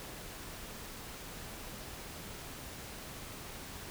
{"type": "silence", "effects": ["pink hiss -46 dBFS RMS until 3.9 s"]}